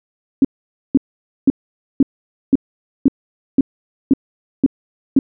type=tone bursts; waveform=sine; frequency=271 Hz; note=C#4; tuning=39 cents flat; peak=-6 dBFS; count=10; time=0.42-5.19 s; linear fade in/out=2 ms; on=27 ms; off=500 ms; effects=none